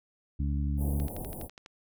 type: harmonic tone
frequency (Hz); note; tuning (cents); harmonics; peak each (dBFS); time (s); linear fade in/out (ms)
71.3; C#2; +49; 1 / 2 / 3 / 4; -28 / -34 / -38 / -40; 0.39-1.08; 10
type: band-stop noise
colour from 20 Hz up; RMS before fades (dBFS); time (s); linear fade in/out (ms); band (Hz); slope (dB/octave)
pink; -39; 0.77-1.49; 50; 810 to 9800; 48
type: click train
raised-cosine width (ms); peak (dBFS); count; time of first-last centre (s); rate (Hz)
0.2; -29; 9; 1-1.661; 12.1
effects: none